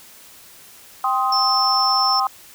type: chord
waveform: sine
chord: C minor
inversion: second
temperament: just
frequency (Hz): 784.9 / 1046.5 / 1255.8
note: G5 / C6 / Eb6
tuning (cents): +2 / 0 / +16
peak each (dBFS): -21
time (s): 1.04-2.27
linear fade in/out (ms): 2
type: tone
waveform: sine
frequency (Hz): 5350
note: E8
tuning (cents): +25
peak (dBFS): -18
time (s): 1.32-2.2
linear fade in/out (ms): 5
effects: tanh soft clip ceiling -4 dBFS + white hiss -45 dBFS RMS until 2.54 s

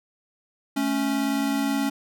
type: tone pair together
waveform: square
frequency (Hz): 218.4 / 277.2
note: A3 / C#4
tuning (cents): -13 / 0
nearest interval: major third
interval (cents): 413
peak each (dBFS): -29 / -24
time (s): 0.76-1.9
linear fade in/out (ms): 10
effects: none

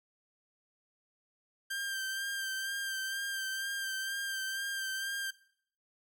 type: tone with vibrato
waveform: sawtooth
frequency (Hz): 1580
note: G6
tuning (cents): +13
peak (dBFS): -31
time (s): 1.7-5.31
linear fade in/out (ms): 10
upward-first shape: sine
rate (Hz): 2.1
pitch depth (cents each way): 28
effects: noise-tail reverb RT60 0.6 s tail -19 dB re dry

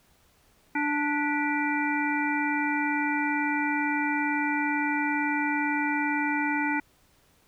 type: harmonic tone with a mistuned harmonic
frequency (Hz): 293.7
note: D4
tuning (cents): 0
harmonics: 1 / 3 / 5 / 7 / 8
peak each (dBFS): -28 / -30 / -32 / -32 / -33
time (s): 0.75-6.8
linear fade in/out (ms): 5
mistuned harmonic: 7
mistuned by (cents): -81
effects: pink hiss -63 dBFS RMS until 7.47 s

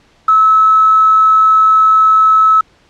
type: tone with quantisation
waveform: sine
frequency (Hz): 1298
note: E6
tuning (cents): -27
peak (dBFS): -5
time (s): 0.28-2.61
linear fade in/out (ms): 5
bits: 5
effects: pink hiss -50 dBFS RMS until 2.89 s + low-pass 5000 Hz 12 dB/octave

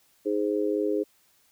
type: chord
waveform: sine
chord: Ab major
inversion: second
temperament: just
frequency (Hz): 311.5 / 415.3 / 519.1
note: Eb4 / Ab4 / C5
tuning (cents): +2 / 0 / -14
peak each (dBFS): -28 / -26 / -31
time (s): 0.25-1.04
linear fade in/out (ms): 20
effects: white hiss -64 dBFS RMS until 1.51 s

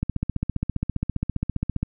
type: click train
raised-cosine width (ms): 5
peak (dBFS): -11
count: 28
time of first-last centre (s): 0.03-1.83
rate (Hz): 15
effects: none

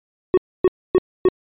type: tone bursts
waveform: triangle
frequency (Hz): 370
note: F#4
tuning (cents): 0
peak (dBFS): -8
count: 4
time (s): 0.34-1.286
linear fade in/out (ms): 0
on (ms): 34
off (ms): 270
effects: resampled to 8000 Hz

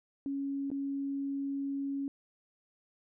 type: tone with dropouts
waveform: sine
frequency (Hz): 277.2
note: C#4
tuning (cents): 0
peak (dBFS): -32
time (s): 0.26-2.08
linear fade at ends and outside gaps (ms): 1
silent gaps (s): 0.703-0.715
effects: none

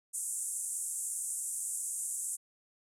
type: band-pass noise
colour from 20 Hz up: white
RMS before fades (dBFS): -37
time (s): 0.13-2.37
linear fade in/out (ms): 20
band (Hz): 7500 to 10000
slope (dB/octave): 48
effects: none

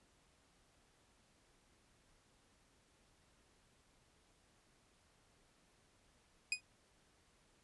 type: tone with exponential decay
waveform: sawtooth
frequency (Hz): 2489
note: D#7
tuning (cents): 0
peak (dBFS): -27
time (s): 6.52-6.61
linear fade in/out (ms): 2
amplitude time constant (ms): 19
effects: pink hiss -72 dBFS RMS until 7.63 s + resampled to 24000 Hz

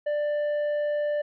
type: tone with tanh clipping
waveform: triangle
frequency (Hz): 591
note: D5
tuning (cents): +11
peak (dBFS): -25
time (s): 0.06-1.22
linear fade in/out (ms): 10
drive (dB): 10
effects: none

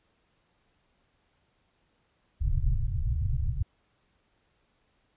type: low-pass noise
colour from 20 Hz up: pink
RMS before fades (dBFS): -27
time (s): 2.4-3.63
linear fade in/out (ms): 10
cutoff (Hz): 140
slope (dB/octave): 96
effects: pink hiss -71 dBFS RMS until 5.16 s + resampled to 8000 Hz

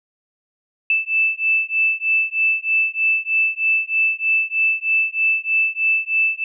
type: beating tone pair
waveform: sine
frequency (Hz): 2637 / 2640.2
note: E7 / E7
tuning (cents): 0 / +2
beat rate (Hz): 3.2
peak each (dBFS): -19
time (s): 0.9-6.44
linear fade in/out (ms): 2
effects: none

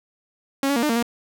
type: tone with pitch steps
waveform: sawtooth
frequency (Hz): 274 / 282.2 / 234.7 / 300.7 / 230.3 / 236.2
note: C#4 / C#4 / A#3 / D4 / A#3 / A#3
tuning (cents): -20 / +31 / +12 / +41 / -21 / +23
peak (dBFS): -15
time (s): 0.63-1.026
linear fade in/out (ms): 2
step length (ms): 66
effects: none

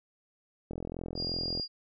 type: click train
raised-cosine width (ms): 2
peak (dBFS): -24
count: 39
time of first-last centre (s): 0.71-1.598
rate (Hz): 42.8
type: tone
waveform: sine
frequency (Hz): 4824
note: D8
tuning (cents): +46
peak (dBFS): -32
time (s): 1.15-1.68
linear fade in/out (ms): 50
effects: none

